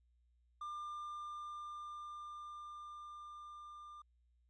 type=tone with level ramp; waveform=triangle; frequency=1197 Hz; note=D6; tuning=33 cents sharp; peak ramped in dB=-40 to -49 dBFS; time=0.61-4.02 s; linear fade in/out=5 ms; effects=added 60 Hz sine -70 dBFS peak until 4.49 s + resampled to 22050 Hz